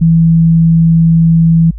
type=tone; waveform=sine; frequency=164.8 Hz; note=E3; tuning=in tune; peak=-4 dBFS; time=0.01-1.71 s; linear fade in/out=10 ms; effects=added 53 Hz sine -22 dBFS peak until 1.78 s